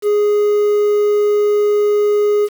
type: tone with quantisation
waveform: triangle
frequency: 415.3 Hz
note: G#4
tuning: in tune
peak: -9 dBFS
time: 0.02-2.49 s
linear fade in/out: 50 ms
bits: 6
effects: none